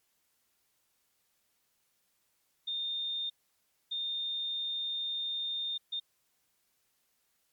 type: tone bursts at uneven times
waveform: sine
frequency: 3636 Hz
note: A#7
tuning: 44 cents flat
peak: -32 dBFS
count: 3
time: 2.67-3.3 / 3.91-5.78 / 5.92-6 s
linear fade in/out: 10 ms
effects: white hiss -75 dBFS RMS until 7.52 s + MP3 96 kbps